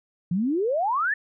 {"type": "exponential sweep", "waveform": "sine", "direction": "up", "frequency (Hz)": [164.81, 1832], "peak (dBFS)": -21, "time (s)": [0.31, 1.14], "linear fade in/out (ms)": 5, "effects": []}